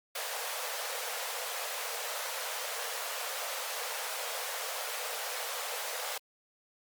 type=high-pass noise; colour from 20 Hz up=pink; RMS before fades=-37 dBFS; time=0.15-6.18 s; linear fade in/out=5 ms; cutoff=460 Hz; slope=96 dB/octave; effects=Opus 48 kbps